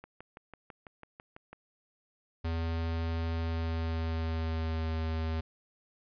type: click train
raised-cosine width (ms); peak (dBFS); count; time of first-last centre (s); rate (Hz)
0.5; -31; 10; 0.04-1.53; 6.04
type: tone with pitch glide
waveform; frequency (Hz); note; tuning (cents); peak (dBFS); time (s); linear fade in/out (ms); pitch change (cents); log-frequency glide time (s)
square; 82.41 to 80.39; E2 to E2; 0 to -43; -31; 2.44-5.41; 10; -43; 3.4-4.93
effects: resampled to 11025 Hz + 12-bit